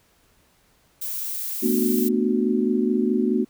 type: noise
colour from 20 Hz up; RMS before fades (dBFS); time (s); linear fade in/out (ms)
violet; -29; 1.01-2.09; 10
type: chord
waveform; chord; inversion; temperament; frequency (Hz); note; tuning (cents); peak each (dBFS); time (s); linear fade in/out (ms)
sine; B minor seventh; third; just; 222.2 / 246.9 / 296.3 / 370.4; A3 / B3 / D4 / F#4; +17 / 0 / +15 / +2; -23 / -23 / -27 / -24; 1.62-3.45; 20
effects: pink hiss -61 dBFS RMS until 3.49 s